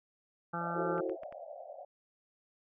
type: harmonic tone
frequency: 170.6 Hz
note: F3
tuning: 40 cents flat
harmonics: 1 / 2 / 3 / 4 / 5 / 7 / 8 / 9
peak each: -40 / -46 / -45 / -45 / -40 / -42 / -40 / -46 dBFS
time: 0.53-1.01 s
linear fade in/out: 10 ms
type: band-pass noise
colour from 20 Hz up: white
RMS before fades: -47 dBFS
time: 0.61-1.85 s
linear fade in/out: 2 ms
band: 550 to 730 Hz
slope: 96 dB/octave
type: chord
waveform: sine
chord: F# half-diminished seventh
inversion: third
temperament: just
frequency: 333 / 370 / 444 / 532.8 Hz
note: E4 / F#4 / A4 / C5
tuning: +18 / 0 / +16 / +31 cents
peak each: -39 / -37 / -40 / -37 dBFS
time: 0.74-1.17 s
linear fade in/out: 50 ms
type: clicks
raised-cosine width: 0.5 ms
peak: -35 dBFS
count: 4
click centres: 0.981 / 1.096 / 1.234 / 1.325 s
effects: none